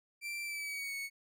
40% pulse tone with pitch glide, 2349 to 2217 Hz, D7 to C#7, 0 to 0 cents, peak -37 dBFS, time 0.21-1.1 s, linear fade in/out 50 ms, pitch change -100 cents, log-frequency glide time 0.43-0.94 s, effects none

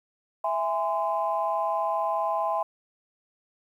sine chord, E augmented, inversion none, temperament just, 659.3 / 824.1 / 1030.1 Hz, E5 / G#5 / B#5, 0 / -14 / -27 cents, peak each -28 dBFS, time 0.44-2.63 s, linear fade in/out 5 ms, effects tanh soft clip ceiling -14 dBFS + 10-bit

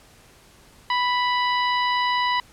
harmonic tone, 987.8 Hz, B5, in tune, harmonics 1 / 2 / 3 / 4 / 5, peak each -21 / -26 / -30 / -32 / -37 dBFS, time 0.9-2.4 s, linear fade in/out 2 ms, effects pink hiss -52 dBFS RMS until 2.52 s + low-pass 12000 Hz 12 dB/octave

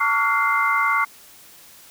sine tone cluster, 900 / 1131 / 1381 / 1440 / 2086 Hz, A5 / C#6 / F6 / F#6 / C7, +39 / +34 / -20 / -47 / -6 cents, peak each -27 / -20 / -27 / -25 / -22 dBFS, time 0-1.05 s, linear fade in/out 10 ms, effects white hiss -47 dBFS RMS until 1.9 s

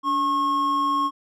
triangle tone pair together, 287.6 / 1086 Hz, D4 / C#6, -36 / -36 cents, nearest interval octave + major seventh, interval 2300 cents, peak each -27 / -18 dBFS, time 0.03-1.11 s, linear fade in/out 50 ms, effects none

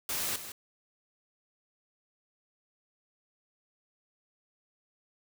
white noise with echo, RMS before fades -33 dBFS, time 0.09-0.36 s, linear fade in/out 2 ms, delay 160 ms, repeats 1, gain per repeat -10 dB, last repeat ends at 0.52 s, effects none

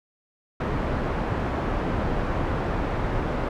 pink low-pass noise, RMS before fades -26 dBFS, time 0.6-3.49 s, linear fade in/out 5 ms, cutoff 1300 Hz, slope 12 dB/octave, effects none

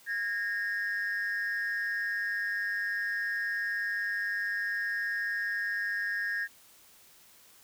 sine tone pair together, 1638 / 1838.6 Hz, G#6 / A#6, -24 / -24 cents, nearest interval major second, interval 200 cents, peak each -30 / -31 dBFS, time 0.06-6.48 s, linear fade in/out 50 ms, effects tanh soft clip ceiling -26 dBFS + white hiss -58 dBFS RMS until 7.63 s

